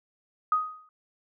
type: tone with exponential decay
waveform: sine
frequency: 1250 Hz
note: D#6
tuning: 8 cents sharp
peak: -18 dBFS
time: 0.52-0.89 s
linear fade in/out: 2 ms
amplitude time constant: 79 ms
effects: none